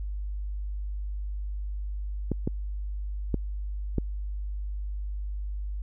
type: clicks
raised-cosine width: 3 ms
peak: -13 dBFS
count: 4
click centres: 2.317 / 2.475 / 3.343 / 3.983 s
effects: added 50 Hz sine -30 dBFS peak until 5.82 s